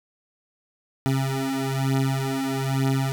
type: beating tone pair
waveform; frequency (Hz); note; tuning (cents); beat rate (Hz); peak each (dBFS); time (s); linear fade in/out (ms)
25% pulse; 133.9 / 135; C3 / C#3; +40 / -45; 1.1; -22 / -21; 1.06-3.12; 0
effects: none